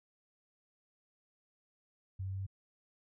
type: tone with pitch steps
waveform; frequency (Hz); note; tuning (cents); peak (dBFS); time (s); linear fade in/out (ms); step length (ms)
sine; 95 / 95.61 / 96.21 / 96.83; F#2 / G2 / G2 / G2; +46 / -43 / -32 / -21; -36; 2.19-2.466; 10; 69
effects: none